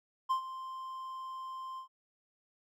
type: tone with ADSR envelope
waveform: triangle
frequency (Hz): 1046.5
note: C6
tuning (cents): 0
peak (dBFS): -24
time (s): 0.29-1.88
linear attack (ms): 20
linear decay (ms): 97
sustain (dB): -14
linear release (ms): 100
effects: none